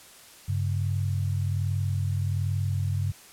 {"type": "tone pair together", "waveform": "sine", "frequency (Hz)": [97.33, 138.59], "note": ["G2", "C#3"], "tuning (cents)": [-12, 0], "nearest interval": "tritone", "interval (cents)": 612, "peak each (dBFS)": [-25, -30], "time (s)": [0.48, 3.12], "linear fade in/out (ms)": 10, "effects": ["white hiss -50 dBFS RMS until 3.32 s", "low-pass 12000 Hz 12 dB/octave"]}